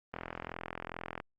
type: click train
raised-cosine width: 0.5 ms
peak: -23 dBFS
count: 46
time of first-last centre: 0.14-1.201 s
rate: 42.4 Hz
effects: Opus 32 kbps